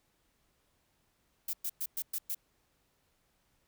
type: noise bursts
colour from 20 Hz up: violet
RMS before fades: -35 dBFS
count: 6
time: 1.48-2.348 s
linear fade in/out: 5 ms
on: 53 ms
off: 110 ms
effects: pink hiss -74 dBFS RMS until 3.67 s